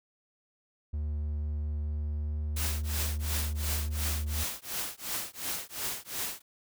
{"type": "tone with pitch glide", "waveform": "triangle", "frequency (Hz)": [74.6, 75.38], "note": ["D2", "D2"], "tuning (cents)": [28, 46], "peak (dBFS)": -28, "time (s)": [0.93, 4.44], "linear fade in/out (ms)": 10, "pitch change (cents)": 18, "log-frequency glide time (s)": [1.81, 2.48]}
{"type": "noise with tremolo", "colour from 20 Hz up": "white", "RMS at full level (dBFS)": -32, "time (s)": [2.56, 6.42], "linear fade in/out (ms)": 10, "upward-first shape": "triangle", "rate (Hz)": 2.8, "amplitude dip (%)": 100}
{"effects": []}